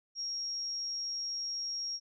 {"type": "tone", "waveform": "sine", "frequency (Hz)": 5588, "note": "F8", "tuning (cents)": 0, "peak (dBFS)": -34, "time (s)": [0.15, 2], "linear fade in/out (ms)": 50, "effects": []}